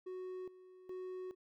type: tone with tremolo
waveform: triangle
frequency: 369.5 Hz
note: F#4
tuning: 2 cents flat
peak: -40 dBFS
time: 0.06-1.35 s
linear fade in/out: 10 ms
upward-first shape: square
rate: 1.2 Hz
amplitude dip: 80%
effects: none